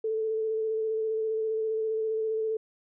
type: tone with vibrato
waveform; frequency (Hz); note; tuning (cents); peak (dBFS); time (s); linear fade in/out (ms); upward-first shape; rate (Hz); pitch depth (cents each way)
sine; 440; A4; 0; -26; 0.04-2.57; 5; square; 15; 14
effects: none